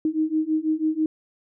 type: beating tone pair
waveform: sine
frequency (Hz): 310 / 316.1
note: D#4 / D#4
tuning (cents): -6 / +27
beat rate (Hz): 6.1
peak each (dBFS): -24 / -23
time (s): 0.05-1.06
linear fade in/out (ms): 2
effects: none